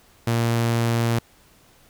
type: tone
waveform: sawtooth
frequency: 116.54 Hz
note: A#2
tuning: in tune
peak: -15 dBFS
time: 0.27-1.19 s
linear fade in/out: 5 ms
effects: pink hiss -55 dBFS RMS until 1.89 s